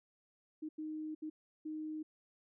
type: tone bursts at uneven times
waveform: sine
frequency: 310 Hz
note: D#4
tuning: 6 cents flat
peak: -39 dBFS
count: 4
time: 0.62-0.69 / 0.78-1.15 / 1.22-1.3 / 1.65-2.03 s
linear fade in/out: 10 ms
effects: none